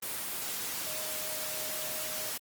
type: tone in noise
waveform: sine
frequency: 621 Hz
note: D#5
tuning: 3 cents flat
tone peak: -44 dBFS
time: 0.86-2.3 s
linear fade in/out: 10 ms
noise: white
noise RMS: -36 dBFS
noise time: 0.02-2.38 s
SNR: -11 dB
effects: high-pass 100 Hz 12 dB/octave + Opus 24 kbps